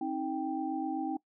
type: tone cluster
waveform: sine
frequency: 268.1 / 316 / 785 Hz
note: C4 / D#4 / G5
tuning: +42 / +27 / +2 cents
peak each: -36 / -34 / -36 dBFS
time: 0.01-1.17 s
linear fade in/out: 5 ms
effects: noise-tail reverb RT60 0.1 s tail -20 dB re dry